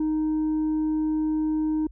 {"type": "tone", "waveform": "sine", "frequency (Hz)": 310, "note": "D#4", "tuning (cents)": -6, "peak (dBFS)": -19, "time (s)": [0, 1.87], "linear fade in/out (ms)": 5, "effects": ["tanh soft clip ceiling -21 dBFS", "added 50 Hz sine -43 dBFS peak until 1.91 s"]}